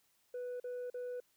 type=tone bursts; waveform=sine; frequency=493.9 Hz; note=B4; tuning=in tune; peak=-36 dBFS; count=3; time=0.34-1.202 s; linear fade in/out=5 ms; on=260 ms; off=41 ms; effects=tanh soft clip ceiling -38 dBFS + white hiss -74 dBFS RMS until 1.36 s